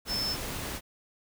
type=tone in noise; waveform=sine; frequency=5274 Hz; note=E8; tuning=in tune; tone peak=-29 dBFS; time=0.07-0.37 s; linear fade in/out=50 ms; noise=pink; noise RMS=-36 dBFS; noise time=0.05-0.81 s; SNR=+4 dB; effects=none